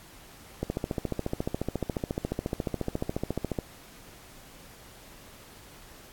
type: click train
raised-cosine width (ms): 2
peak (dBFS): -15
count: 43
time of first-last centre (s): 0.63-3.588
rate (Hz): 14.2
effects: pink hiss -51 dBFS RMS until 6.12 s + AAC 64 kbps